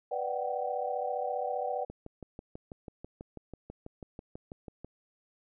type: chord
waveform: sine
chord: G major seventh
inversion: first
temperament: equal with one note detuned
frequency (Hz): 493.9 / 587.3 / 740 / 775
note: B4 / D5 / F#5 / G5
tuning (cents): 0 / 0 / 0 / -20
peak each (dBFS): -36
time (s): 0.11-1.85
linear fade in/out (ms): 10
type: click train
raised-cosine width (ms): 2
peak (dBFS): -29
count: 19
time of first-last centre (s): 1.9-4.846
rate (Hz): 6.11
effects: none